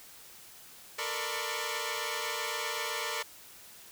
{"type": "tone cluster", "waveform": "10% pulse", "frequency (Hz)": [445.1, 473, 596, 1012, 1110], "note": ["A4", "A#4", "D5", "B5", "C#6"], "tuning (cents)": [20, 25, 25, 42, 2], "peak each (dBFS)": -31, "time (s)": [0.98, 3.23], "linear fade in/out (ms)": 10, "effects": ["white hiss -52 dBFS RMS until 3.91 s"]}